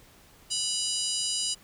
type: harmonic tone with a mistuned harmonic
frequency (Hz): 981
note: B5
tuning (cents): -12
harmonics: 3 / 4 / 5 / 6 / 7 / 8 / 9 / 10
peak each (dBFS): -33 / -38 / -32 / -39 / -37 / -36 / -35 / -41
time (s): 0.5-1.55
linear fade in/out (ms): 20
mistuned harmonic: 8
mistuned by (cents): -69
effects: pink hiss -56 dBFS RMS until 1.63 s